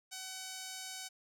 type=tone with band-pass filter; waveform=sawtooth; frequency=754 Hz; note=F#5; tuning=32 cents sharp; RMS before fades=-45 dBFS; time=0.11-1.09 s; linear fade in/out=20 ms; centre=6500 Hz; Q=1.1; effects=none